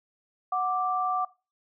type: tone pair together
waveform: sine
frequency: 737.2 / 1175 Hz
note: F#5 / D6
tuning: -7 / +1 cents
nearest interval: minor sixth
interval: 808 cents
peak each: -27 dBFS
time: 0.52-1.25 s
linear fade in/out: 5 ms
effects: noise-tail reverb RT60 0.3 s tail -21 dB re dry